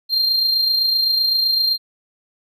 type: tone with amplitude modulation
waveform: triangle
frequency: 4186 Hz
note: C8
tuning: in tune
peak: -12 dBFS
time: 0.09-1.78 s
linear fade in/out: 50 ms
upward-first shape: sine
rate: 27.8 Hz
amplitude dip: 40%
effects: none